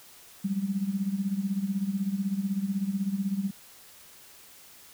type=tone with tremolo; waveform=sine; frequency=196 Hz; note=G3; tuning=in tune; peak=-23 dBFS; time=0.44-3.51 s; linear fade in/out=10 ms; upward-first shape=sine; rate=16 Hz; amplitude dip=75%; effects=white hiss -52 dBFS RMS until 4.93 s